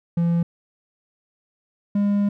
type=tone pair in turn; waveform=triangle; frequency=170 / 203 Hz; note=F3 / G#3; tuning=-46 / -39 cents; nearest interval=minor third; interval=307 cents; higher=second; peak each=-15 dBFS; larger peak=neither; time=0.17-0.43 / 1.95-2.29 s; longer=second; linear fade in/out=5 ms; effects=none